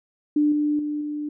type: tone with level steps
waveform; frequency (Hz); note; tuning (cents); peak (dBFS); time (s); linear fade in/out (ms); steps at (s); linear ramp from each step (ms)
sine; 297.1; D4; +20; -16 / -19 / -24 / -26; 0.36-1.29; 5; 0.52 / 0.79 / 1.01; 2
effects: none